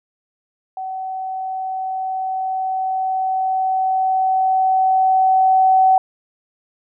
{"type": "tone with level ramp", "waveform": "sine", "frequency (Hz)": 757, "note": "F#5", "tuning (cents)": 39, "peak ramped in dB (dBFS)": [-24, -9], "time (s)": [0.77, 5.98], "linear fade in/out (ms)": 2, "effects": []}